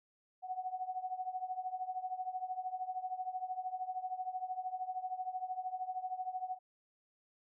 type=tone with tremolo; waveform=sine; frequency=742 Hz; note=F#5; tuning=5 cents sharp; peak=-33 dBFS; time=0.42-6.59 s; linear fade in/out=50 ms; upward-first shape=triangle; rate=13 Hz; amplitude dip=90%; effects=none